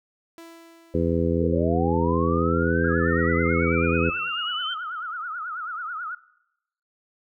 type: tone with exponential decay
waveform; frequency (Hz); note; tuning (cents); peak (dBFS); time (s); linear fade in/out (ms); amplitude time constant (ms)
sawtooth; 332.5; E4; +15; -36; 0.38-2.13; 0; 380
type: harmonic tone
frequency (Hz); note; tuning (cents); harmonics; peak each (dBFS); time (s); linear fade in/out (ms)
83.9; E2; +31; 1 / 2 / 3 / 4 / 5 / 6; -27 / -27 / -27 / -27 / -27 / -27; 0.94-4.1; 5
type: linear sweep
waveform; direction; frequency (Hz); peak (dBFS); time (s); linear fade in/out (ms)
sine; up; 422.2 to 3136; -27; 1.4-4.75; 20
type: tone with vibrato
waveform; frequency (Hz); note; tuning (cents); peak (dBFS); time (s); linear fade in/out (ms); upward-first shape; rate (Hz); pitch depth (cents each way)
sine; 1349; E6; +40; -29; 2.84-6.15; 5; triangle; 9.2; 180
effects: noise-tail reverb RT60 0.8 s tail -18 dB re dry